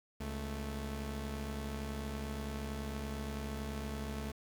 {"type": "tone pair together", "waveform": "sawtooth", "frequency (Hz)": [68.9, 219], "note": ["C#2", "A3"], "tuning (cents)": [-10, -8], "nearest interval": "octave + minor sixth", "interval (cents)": 2002, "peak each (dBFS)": [-36, -38], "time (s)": [0.2, 4.32], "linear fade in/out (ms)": 10, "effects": ["10-bit"]}